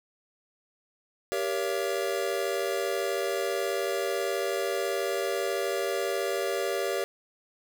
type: chord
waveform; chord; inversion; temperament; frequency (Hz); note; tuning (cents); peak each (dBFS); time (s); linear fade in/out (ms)
square; G diminished seventh; none; just; 392 / 470.4 / 564.5 / 677.4; G4 / Bb4 / Db5 / Fb5; 0 / +16 / +31 / +47; -32 / -34 / -33 / -36; 1.32-7.04; 0
effects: 9-bit